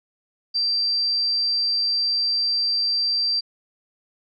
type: tone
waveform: sine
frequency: 4699 Hz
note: D8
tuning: in tune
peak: -19 dBFS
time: 0.54-3.41 s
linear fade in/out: 20 ms
effects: none